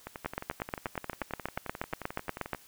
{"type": "two click trains", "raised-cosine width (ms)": 0.5, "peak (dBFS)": [-16, -23], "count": [20, 29], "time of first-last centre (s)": [[0.26, 2.533], [0.07, 2.548]], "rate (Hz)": [8.36, 11.3], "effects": ["white hiss -57 dBFS RMS until 2.67 s"]}